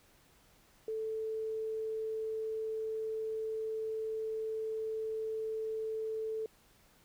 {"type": "tone", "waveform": "sine", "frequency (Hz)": 440, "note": "A4", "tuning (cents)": 0, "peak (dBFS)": -34, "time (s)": [0.88, 6.46], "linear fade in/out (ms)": 2, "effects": ["pink hiss -65 dBFS RMS until 7.04 s"]}